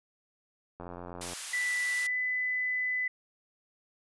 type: click train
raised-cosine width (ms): 1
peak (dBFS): -28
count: 48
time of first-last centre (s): 0.8-1.333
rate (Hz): 88.1
type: high-pass noise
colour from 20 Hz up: white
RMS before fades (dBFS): -38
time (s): 1.21-2.07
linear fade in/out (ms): 5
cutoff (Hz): 1100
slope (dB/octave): 12
type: tone with pitch glide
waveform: sine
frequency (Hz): 1975.5 to 2004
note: B6 to B6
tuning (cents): 0 to +25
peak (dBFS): -28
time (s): 1.53-3.08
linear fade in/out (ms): 5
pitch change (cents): +25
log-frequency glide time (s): 1.95-2.17
effects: resampled to 24000 Hz